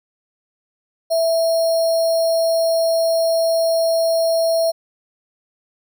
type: tone with sample-and-hold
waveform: sine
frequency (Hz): 659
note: E5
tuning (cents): -1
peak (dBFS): -14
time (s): 1.1-4.72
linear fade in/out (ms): 20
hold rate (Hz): 4900
effects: none